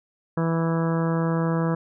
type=harmonic tone; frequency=164.81 Hz; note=E3; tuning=in tune; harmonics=1 / 2 / 3 / 4 / 5 / 6 / 7 / 8 / 9 / 10; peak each=-22 / -29 / -29 / -35 / -40 / -34 / -38 / -37 / -45 / -40 dBFS; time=0.37-1.75 s; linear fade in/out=5 ms; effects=none